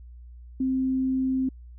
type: tone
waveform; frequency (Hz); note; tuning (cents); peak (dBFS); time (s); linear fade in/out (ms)
sine; 261.6; C4; 0; -22; 0.6-1.49; 5
effects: added 60 Hz sine -42 dBFS peak until 1.78 s